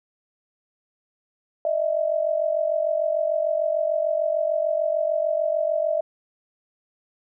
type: tone pair together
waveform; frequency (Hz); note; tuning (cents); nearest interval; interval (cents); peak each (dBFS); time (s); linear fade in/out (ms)
sine; 610.3 / 657; D#5 / E5; -34 / -6; minor second; 128; -23; 1.65-6.01; 2
effects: none